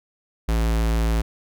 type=tone; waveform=square; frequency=55.8 Hz; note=A1; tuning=25 cents sharp; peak=-19 dBFS; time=0.48-1.22 s; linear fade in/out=10 ms; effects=none